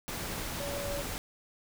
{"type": "tone in noise", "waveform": "sine", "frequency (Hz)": 568, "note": "C#5", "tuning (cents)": 42, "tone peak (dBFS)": -36, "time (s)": [0.6, 1.02], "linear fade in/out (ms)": 0, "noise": "pink", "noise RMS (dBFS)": -37, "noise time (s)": [0.08, 1.18], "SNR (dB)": -2, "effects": []}